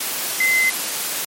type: tone in noise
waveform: sine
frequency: 2055 Hz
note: C7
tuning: 32 cents flat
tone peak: -14 dBFS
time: 0.4-0.7 s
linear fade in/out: 5 ms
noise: white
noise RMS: -24 dBFS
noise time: 0-1.25 s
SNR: +7 dB
effects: high-pass 200 Hz 12 dB/octave + MP3 64 kbps